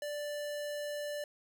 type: tone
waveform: square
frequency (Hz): 587.3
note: D5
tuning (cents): 0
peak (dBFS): -37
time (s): 0.02-1.24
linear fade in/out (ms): 2
effects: none